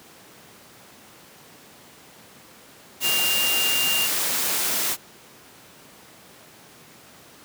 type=tone in noise; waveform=sine; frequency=2800 Hz; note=F7; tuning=4 cents sharp; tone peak=-22 dBFS; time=3.01-4.09 s; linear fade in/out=50 ms; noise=white; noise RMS=-24 dBFS; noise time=3-4.97 s; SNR=-1 dB; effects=pink hiss -48 dBFS RMS until 7.44 s + high-pass 150 Hz 12 dB/octave